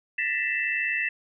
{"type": "tone cluster", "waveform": "sine", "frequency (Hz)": [1778, 1919, 2019, 2654], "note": ["A6", "A#6", "B6", "E7"], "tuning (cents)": [18, 50, 38, 11], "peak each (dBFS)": [-31, -30, -31, -28], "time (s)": [0.18, 1.09], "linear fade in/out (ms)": 5, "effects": []}